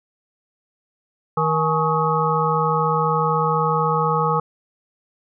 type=harmonic tone with a mistuned harmonic; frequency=158 Hz; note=D#3; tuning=27 cents sharp; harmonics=1 / 3 / 5 / 7 / 8; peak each=-23 / -23 / -23 / -23 / -23 dBFS; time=1.37-4.4 s; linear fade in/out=5 ms; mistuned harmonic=5; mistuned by=+110 cents; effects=none